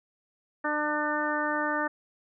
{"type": "harmonic tone", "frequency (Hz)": 299.5, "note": "D4", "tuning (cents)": 34, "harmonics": [1, 2, 3, 4, 5, 6], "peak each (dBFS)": [-33, -33, -33, -33, -33, -33], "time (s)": [0.64, 1.88], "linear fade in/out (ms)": 10, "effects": []}